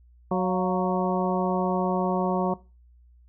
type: harmonic tone with a mistuned harmonic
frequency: 185 Hz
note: F#3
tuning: in tune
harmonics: 1 / 2 / 3 / 4 / 5 / 6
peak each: -25 / -28 / -30 / -31 / -32 / -33 dBFS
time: 0.31-2.54 s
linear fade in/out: 5 ms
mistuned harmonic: 4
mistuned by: -62 cents
effects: noise-tail reverb RT60 0.3 s tail -20 dB re dry + added 60 Hz sine -52 dBFS peak until 3.28 s